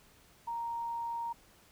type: tone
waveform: sine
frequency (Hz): 932.3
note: A#5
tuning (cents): 0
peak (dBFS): -34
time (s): 0.47-1.33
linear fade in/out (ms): 10
effects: pink hiss -62 dBFS RMS until 1.71 s